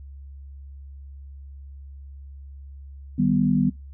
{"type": "chord", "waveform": "sine", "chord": "Eb augmented", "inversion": "none", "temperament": "equal with one note detuned", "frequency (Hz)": [153.95, 196, 246.9], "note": ["Eb3", "G3", "B3"], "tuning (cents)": [-18, 0, 0], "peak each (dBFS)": [-23, -22, -21], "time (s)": [3.18, 3.7], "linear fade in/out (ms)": 10, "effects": ["noise-tail reverb RT60 0.2 s tail -21 dB re dry", "added 69 Hz sine -38 dBFS peak until 3.93 s"]}